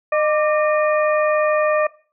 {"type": "harmonic tone with a mistuned harmonic", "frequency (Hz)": 611, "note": "D#5", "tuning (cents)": -32, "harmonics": [1, 2, 3, 4], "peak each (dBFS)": [-16, -22, -26, -28], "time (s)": [0.12, 1.87], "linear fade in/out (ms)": 5, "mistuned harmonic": 2, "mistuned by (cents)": -64, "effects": ["noise-tail reverb RT60 0.4 s tail -20 dB re dry"]}